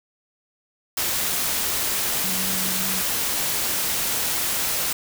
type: tone in noise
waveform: sine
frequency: 187.8 Hz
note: F#3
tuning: 26 cents sharp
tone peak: -32 dBFS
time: 2.24-3.01 s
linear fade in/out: 5 ms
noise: white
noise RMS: -24 dBFS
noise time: 0.97-4.93 s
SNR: -11 dB
effects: none